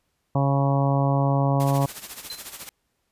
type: harmonic tone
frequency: 138.59 Hz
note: C#3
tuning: in tune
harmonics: 1 / 2 / 3 / 4 / 5 / 6 / 7 / 8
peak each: -20 / -27 / -35 / -28 / -29 / -32 / -31 / -34 dBFS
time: 0.35-1.86 s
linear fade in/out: 5 ms
type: noise with tremolo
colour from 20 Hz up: white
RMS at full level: -35 dBFS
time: 1.6-2.69 s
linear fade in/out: 0 ms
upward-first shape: sine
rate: 14 Hz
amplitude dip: 70%
type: tone with exponential decay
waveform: triangle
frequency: 4083 Hz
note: C8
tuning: 43 cents flat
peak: -28 dBFS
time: 2.3-2.48 s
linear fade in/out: 2 ms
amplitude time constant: 38 ms
effects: pink hiss -73 dBFS RMS until 3.11 s + resampled to 32000 Hz

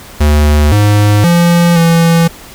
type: tone with pitch steps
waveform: square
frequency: 74.5 / 103.9 / 171.9 / 167 Hz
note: D2 / G#2 / F3 / E3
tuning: +25 / +1 / -27 / +23 cents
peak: -6 dBFS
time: 0.2-2.28 s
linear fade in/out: 10 ms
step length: 520 ms
effects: pink hiss -33 dBFS RMS until 2.54 s

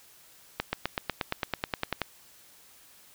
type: accelerating click train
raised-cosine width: 0.3 ms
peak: -11 dBFS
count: 14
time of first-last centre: 0.6-2.017 s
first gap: 130 ms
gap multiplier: 0.97
effects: white hiss -56 dBFS RMS until 3.14 s

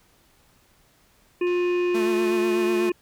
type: harmonic tone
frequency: 354.7 Hz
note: F4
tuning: 27 cents sharp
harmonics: 1 / 3 / 5 / 7 / 8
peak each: -20 / -36 / -42 / -34 / -45 dBFS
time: 1.41-2.92 s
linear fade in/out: 5 ms
type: click train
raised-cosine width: 0.2 ms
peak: -30 dBFS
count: 164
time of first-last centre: 1.47-2.337 s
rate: 188 Hz
type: tone with vibrato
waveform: sawtooth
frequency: 220 Hz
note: A3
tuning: in tune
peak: -23 dBFS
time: 1.94-2.9 s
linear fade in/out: 10 ms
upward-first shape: triangle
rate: 8.1 Hz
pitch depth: 48 cents each way
effects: pink hiss -60 dBFS RMS until 3.01 s

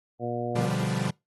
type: harmonic tone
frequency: 119.8 Hz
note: A#2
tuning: 48 cents sharp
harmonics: 1 / 2 / 3 / 4 / 5 / 6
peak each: -35 / -35 / -35 / -35 / -35 / -35 dBFS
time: 0.19-0.7 s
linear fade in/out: 50 ms
type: chord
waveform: 45% pulse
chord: G dominant seventh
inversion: first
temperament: equal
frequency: 123.47 / 146.83 / 174.61 / 196 Hz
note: B2 / D3 / F3 / G3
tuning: 0 / 0 / 0 / 0 cents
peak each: -31 dBFS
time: 0.55-1.11 s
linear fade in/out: 10 ms
effects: noise-tail reverb RT60 0.2 s tail -24 dB re dry + AAC 32 kbps

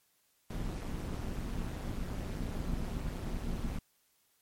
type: noise with amplitude modulation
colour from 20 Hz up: brown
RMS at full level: -33 dBFS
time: 0.5-3.79 s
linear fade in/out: 5 ms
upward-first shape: sine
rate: 201 Hz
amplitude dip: 80%
effects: white hiss -72 dBFS RMS until 4.41 s + MP3 64 kbps

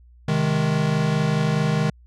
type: chord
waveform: square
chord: Ab major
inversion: first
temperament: equal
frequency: 130.81 / 155.56 / 207.7 Hz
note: C3 / Eb3 / Ab3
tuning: 0 / 0 / 0 cents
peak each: -27 / -21 / -26 dBFS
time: 0.28-1.9 s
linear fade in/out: 5 ms
effects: added 60 Hz sine -47 dBFS peak until 2.06 s + low-pass 6000 Hz 12 dB/octave

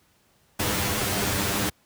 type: noise with comb filter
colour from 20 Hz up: pink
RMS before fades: -25 dBFS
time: 0.59-1.7 s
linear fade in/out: 10 ms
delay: 10 ms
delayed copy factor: +0.75
effects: pink hiss -63 dBFS RMS until 1.85 s + high-pass 60 Hz 12 dB/octave

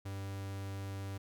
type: tone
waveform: 45% pulse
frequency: 98 Hz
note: G2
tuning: in tune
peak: -39 dBFS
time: 0.05-1.18 s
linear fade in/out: 10 ms
effects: none

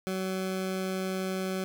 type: tone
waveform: 20% pulse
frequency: 188.3 Hz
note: F#3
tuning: 31 cents sharp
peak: -25 dBFS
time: 0.07-1.64 s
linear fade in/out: 0 ms
effects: none

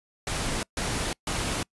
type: noise bursts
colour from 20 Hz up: pink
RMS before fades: -29 dBFS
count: 3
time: 0.27-1.63 s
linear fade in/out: 2 ms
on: 360 ms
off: 140 ms
effects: noise-tail reverb RT60 0.1 s tail -26 dB re dry + resampled to 24000 Hz

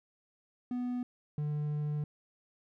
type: tone pair in turn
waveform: triangle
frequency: 246.9 / 148.9 Hz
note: B3 / D3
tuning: 0 / +24 cents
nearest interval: major sixth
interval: 876 cents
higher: first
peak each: -30 / -29 dBFS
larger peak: second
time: 0.71-1.03 / 1.38-2.04 s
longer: second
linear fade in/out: 2 ms
effects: none

